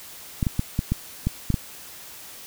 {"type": "clicks", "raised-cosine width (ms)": 5, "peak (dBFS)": -9, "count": 8, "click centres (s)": [0.428, 0.468, 0.594, 0.791, 0.92, 1.27, 1.503, 1.542], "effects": ["white hiss -42 dBFS RMS until 2.46 s"]}